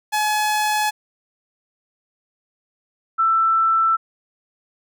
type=tone pair in turn; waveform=sawtooth / sine; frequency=849 / 1330.3 Hz; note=G#5 / E6; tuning=+38 / +15 cents; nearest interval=minor sixth; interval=777 cents; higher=second; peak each=-14 dBFS; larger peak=neither; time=0.12-0.91 / 3.18-3.97 s; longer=neither; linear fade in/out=20 ms; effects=none